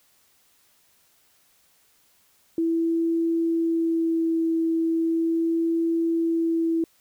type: tone with vibrato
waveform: sine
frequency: 329.6 Hz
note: E4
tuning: in tune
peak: -20 dBFS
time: 2.58-6.84 s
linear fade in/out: 2 ms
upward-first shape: sine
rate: 0.37 Hz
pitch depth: 11 cents each way
effects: white hiss -62 dBFS RMS until 7 s